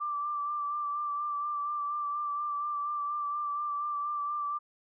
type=tone with vibrato; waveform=sine; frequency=1174.7 Hz; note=D6; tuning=in tune; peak=-30 dBFS; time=0-4.59 s; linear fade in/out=20 ms; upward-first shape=sine; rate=4.2 Hz; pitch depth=25 cents each way; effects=none